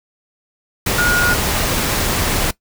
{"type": "tone in noise", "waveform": "sine", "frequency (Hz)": 1437, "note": "F6", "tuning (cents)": 49, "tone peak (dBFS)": -13, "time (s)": [0.98, 1.34], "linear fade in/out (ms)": 5, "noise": "pink", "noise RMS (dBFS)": -18, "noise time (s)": [0.86, 2.51], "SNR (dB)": 2, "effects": ["noise-tail reverb RT60 0.1 s tail -19 dB re dry"]}